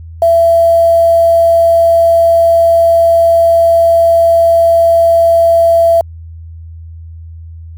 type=tone with quantisation; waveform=sine; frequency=670 Hz; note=E5; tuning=28 cents sharp; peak=-4 dBFS; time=0.22-6.01 s; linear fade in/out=2 ms; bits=5; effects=added 82 Hz sine -26 dBFS peak until 7.77 s + MP3 96 kbps